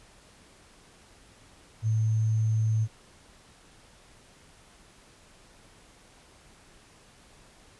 sine tone with sample-and-hold, 110 Hz, A2, in tune, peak -22 dBFS, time 1.82-2.88 s, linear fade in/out 50 ms, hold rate 6300 Hz, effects pink hiss -56 dBFS RMS until 7.79 s + resampled to 24000 Hz

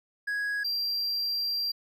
triangle tone pair in turn, 1661.2 / 4733 Hz, G#6 / D8, 0 / +13 cents, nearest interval octave + tritone, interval 1813 cents, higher second, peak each -26 dBFS, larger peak neither, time 0.27-0.64 / 0.64-1.72 s, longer second, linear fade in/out 10 ms, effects none

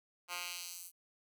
10% pulse tone with high-pass filter sweep, 176.6 Hz, F3, 20 cents sharp, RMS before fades -44 dBFS, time 0.28-0.92 s, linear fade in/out 50 ms, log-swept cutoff 1300 to 11000 Hz, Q 0.97, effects none

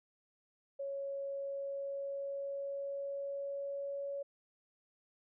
sine tone with pitch glide, 554 to 560.4 Hz, C#5 to C#5, -1 to +19 cents, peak -37 dBFS, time 0.79-4.23 s, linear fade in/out 10 ms, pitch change +20 cents, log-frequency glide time 1.25-4.08 s, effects none

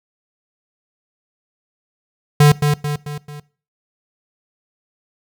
square tone with echo, 147.2 Hz, D3, 4 cents sharp, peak -7 dBFS, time 2.4-2.52 s, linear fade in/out 5 ms, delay 220 ms, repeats 4, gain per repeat -6 dB, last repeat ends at 3.4 s, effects noise-tail reverb RT60 0.4 s tail -21 dB re dry

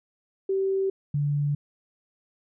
sine tone pair in turn, 386.2 / 144.95 Hz, G4 / D3, -26 / -22 cents, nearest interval octave + perfect fourth, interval 1696 cents, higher first, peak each -22 dBFS, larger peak neither, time 0.49-0.9 / 1.14-1.55 s, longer neither, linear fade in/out 5 ms, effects none

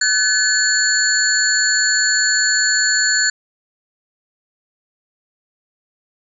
sine tone cluster, 1520 / 1720 / 4385 / 7130 Hz, F#6 / A6 / C#8 / A8, +46 / -40 / -20 / +22 cents, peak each -19 dBFS, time 0.01-3.3 s, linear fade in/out 5 ms, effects none

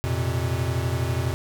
square chord, F suspended fourth, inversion none, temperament equal with one note detuned, 87.31 / 116.54 / 128.71 Hz, F2 / Bb2 / C3, 0 / 0 / -28 cents, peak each -28 dBFS, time 0.04-1.34 s, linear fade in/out 0 ms, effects none

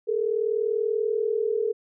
sine tone pair together, 420.3 / 460.6 Hz, G#4 / A#4, +21 / -21 cents, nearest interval major second, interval 158 cents, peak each -25 dBFS, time 0.07-1.73 s, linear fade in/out 20 ms, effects none

